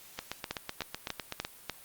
two click trains, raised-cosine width 0.2 ms, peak -15 / -17 dBFS, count 5 / 11, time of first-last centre 0.51-1.697 / 0.19-1.449 s, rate 3.37 / 7.94 Hz, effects white hiss -53 dBFS RMS until 1.84 s + Opus 48 kbps

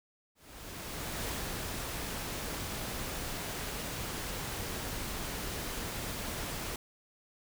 pink noise with ADSR envelope, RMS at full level -36 dBFS, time 0.35-6.76 s, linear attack 930 ms, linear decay 140 ms, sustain -2 dB, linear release 3 ms, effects none

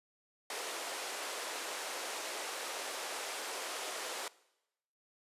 pink band-pass noise, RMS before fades -41 dBFS, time 0.5-4.28 s, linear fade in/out 2 ms, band 420 to 11000 Hz, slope 24 dB/octave, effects noise-tail reverb RT60 0.9 s tail -21 dB re dry + resampled to 32000 Hz

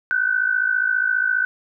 sine tone pair together, 1480 / 1534.8 Hz, F#6 / G6, 0 / -37 cents, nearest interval minor second, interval 63 cents, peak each -20 dBFS, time 0.11-1.45 s, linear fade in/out 0 ms, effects none

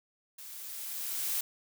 blue noise with level ramp, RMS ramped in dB -47 to -31 dBFS, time 0.38-1.41 s, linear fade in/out 5 ms, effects none

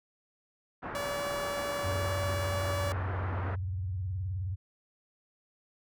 white low-pass noise, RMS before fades -39 dBFS, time 0.82-3.56 s, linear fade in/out 20 ms, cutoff 1500 Hz, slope 24 dB/octave
sawtooth tone, 573 Hz, D5, 43 cents flat, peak -29 dBFS, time 0.95-2.92 s, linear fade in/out 0 ms
sine tone with vibrato, 92.6 Hz, F#2, 2 cents sharp, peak -31 dBFS, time 1.83-4.56 s, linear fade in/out 20 ms, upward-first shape triangle, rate 19 Hz, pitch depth 210 cents each way
effects none

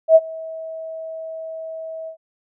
sine tone with ADSR envelope, 645 Hz, E5, 38 cents flat, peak -4 dBFS, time 0.08-2.17 s, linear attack 75 ms, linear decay 41 ms, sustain -24 dB, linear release 94 ms, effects none

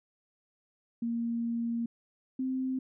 sine tone pair in turn, 233.1 / 260.3 Hz, A#3 / C4, 0 / -9 cents, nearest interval major second, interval 191 cents, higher second, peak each -29 / -29 dBFS, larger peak neither, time 1.02-1.86 / 2.39-2.79 s, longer first, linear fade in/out 5 ms, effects none

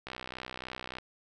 click train, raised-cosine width 0.3 ms, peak -23 dBFS, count 59, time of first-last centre 0.07-0.985 s, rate 63.4 Hz, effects none

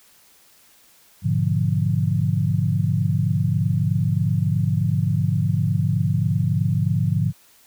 sine chord, G# diminished seventh, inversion none, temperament equal, 103.83 / 123.47 / 146.83 / 174.61 Hz, G#2 / B2 / D3 / F3, 0 / 0 / 0 / 0 cents, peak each -22 / -25 / -22 / -24 dBFS, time 1.22-7.33 s, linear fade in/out 50 ms, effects white hiss -54 dBFS RMS until 7.66 s

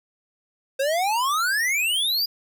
square exponential sweep, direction up, 523.3 to 4934 Hz, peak -21 dBFS, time 0.79-2.26 s, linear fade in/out 10 ms, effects none

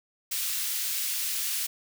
white high-pass noise, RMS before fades -30 dBFS, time 0.31-1.67 s, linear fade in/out 10 ms, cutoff 2300 Hz, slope 12 dB/octave, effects none

